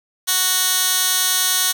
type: tone with high-pass filter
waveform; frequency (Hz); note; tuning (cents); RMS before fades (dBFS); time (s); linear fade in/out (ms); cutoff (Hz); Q
15% pulse; 370; F#4; 0; -18; 0.27-1.73; 20; 3500; 0.51
effects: none